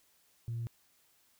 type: tone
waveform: sine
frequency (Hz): 116.54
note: A#2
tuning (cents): 0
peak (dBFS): -33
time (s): 0.48-0.67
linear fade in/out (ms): 0
effects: tanh soft clip ceiling -31 dBFS + white hiss -69 dBFS RMS until 1.39 s